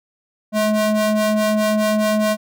square ring-modulated tone, 214.7 Hz, A3, 42 cents flat, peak -13 dBFS, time 0.52-2.37 s, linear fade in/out 50 ms, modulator 427 Hz, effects none

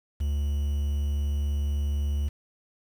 triangle tone with quantisation, 71.9 Hz, D2, 36 cents flat, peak -22 dBFS, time 0.2-2.29 s, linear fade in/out 10 ms, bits 8, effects none

